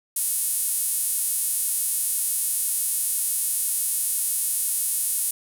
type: tone with high-pass filter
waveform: sawtooth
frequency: 366 Hz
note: F#4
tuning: 19 cents flat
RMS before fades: -25 dBFS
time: 0.16-5.31 s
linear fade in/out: 5 ms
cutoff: 10000 Hz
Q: 3
effects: none